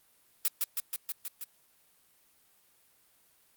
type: noise with echo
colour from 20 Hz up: blue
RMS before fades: -27 dBFS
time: 0.45-0.48 s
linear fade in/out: 0 ms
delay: 160 ms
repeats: 6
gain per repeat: -2 dB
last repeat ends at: 1.44 s
effects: white hiss -66 dBFS RMS until 3.56 s + Opus 32 kbps